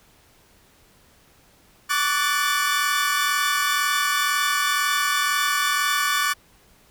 sawtooth chord, D major seventh, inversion third, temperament equal with one note detuned, 1132.7 / 1174.7 / 1480 / 1760 Hz, C#6 / D6 / F#6 / A6, +37 / 0 / 0 / 0 cents, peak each -22 dBFS, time 1.89-6.34 s, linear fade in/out 20 ms, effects pink hiss -56 dBFS RMS until 6.9 s

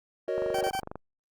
triangle chord, D# minor seventh, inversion first, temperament equal, 370 / 466.2 / 554.4 / 622.3 Hz, F#4 / A#4 / C#5 / D#5, 0 / 0 / 0 / 0 cents, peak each -31 dBFS, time 0.28-0.69 s, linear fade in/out 2 ms
click train, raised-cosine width 1 ms, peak -23 dBFS, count 15, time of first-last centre 0.38-0.956 s, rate 24.3 Hz
40% pulse tone bursts, 773 Hz, G5, 24 cents flat, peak -28 dBFS, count 3, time 0.54-0.801 s, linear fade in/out 5 ms, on 71 ms, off 24 ms
effects Opus 48 kbps

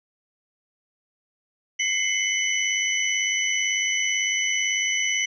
sine tone cluster, 2053 / 2151 / 2994 / 5980 Hz, C7 / C7 / F#7 / F#8, -33 / +47 / +20 / +17 cents, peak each -27 dBFS, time 1.79-5.26 s, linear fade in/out 10 ms, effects none

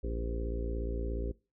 harmonic tone with a mistuned harmonic, 57 Hz, A#1, 38 cents flat, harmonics 1 / 2 / 3 / 4 / 5 / 6 / 7 / 8 / 9, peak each -33 / -47 / -48 / -46 / -44 / -47 / -42 / -49 / -46 dBFS, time 0.03-1.32 s, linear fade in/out 10 ms, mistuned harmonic 8, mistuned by +31 cents, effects noise-tail reverb RT60 0.3 s tail -22 dB re dry

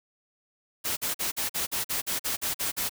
white noise bursts, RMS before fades -29 dBFS, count 12, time 0.84-2.895 s, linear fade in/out 20 ms, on 130 ms, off 45 ms, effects none

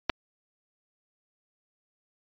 clicks, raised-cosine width 0.3 ms, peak -9 dBFS, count 2, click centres 0.096 / 0.099 s, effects resampled to 11025 Hz

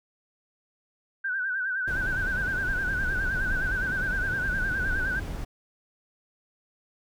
sine tone with vibrato, 1532 Hz, G6, 40 cents flat, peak -26 dBFS, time 1.24-5.2 s, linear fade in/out 10 ms, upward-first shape sine, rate 9.7 Hz, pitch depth 76 cents each way
brown noise, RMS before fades -32 dBFS, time 1.87-5.45 s, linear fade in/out 10 ms
effects none

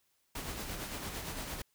pink noise with tremolo, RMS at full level -39 dBFS, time 0.35-1.62 s, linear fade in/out 5 ms, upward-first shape sine, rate 8.8 Hz, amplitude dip 40%, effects white hiss -75 dBFS RMS until 1.74 s

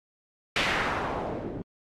white noise with low-pass filter sweep, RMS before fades -30 dBFS, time 0.56-1.62 s, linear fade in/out 2 ms, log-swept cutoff 2900 to 290 Hz, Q 1.4, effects AAC 48 kbps

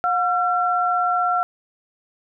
sine tone pair together, 719.4 / 1358 Hz, F#5 / F6, -49 / -49 cents, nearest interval major seventh, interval 1100 cents, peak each -20 dBFS, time 0.04-1.43 s, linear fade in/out 0 ms, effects none

